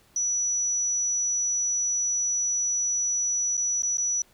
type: tone with dropouts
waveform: sine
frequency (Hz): 5900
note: F#8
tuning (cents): -6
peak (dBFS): -23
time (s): 0.16-4.22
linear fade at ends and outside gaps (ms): 2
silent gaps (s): 3.57-3.576 / 3.822-3.832 / 3.972-3.981
effects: pink hiss -60 dBFS RMS until 4.33 s